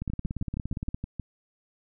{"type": "two click trains", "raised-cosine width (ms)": 5, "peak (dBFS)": [-20, -19], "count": [8, 17], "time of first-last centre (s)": [[0.1, 1.197], [0.02, 0.945]], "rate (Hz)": [6.38, 17.3], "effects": []}